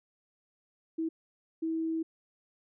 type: tone bursts at uneven times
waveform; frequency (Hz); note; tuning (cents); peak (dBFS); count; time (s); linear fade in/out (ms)
sine; 324; E4; -30; -29; 2; 0.98-1.09 / 1.62-2.03; 10
effects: none